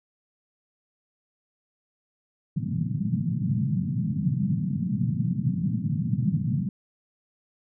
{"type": "band-pass noise", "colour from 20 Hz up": "white", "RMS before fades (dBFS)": -26, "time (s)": [2.56, 6.69], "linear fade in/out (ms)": 2, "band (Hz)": [110, 210], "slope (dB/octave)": 48, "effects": []}